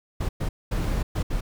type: noise bursts at uneven times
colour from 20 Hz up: brown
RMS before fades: -25 dBFS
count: 5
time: 0.2-0.29 / 0.4-0.49 / 0.71-1.03 / 1.15-1.23 / 1.3-1.41 s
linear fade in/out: 10 ms
effects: none